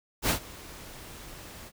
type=noise with ADSR envelope; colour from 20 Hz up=pink; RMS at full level=-23 dBFS; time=0.22-1.72 s; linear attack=71 ms; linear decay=98 ms; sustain=-22 dB; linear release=53 ms; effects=none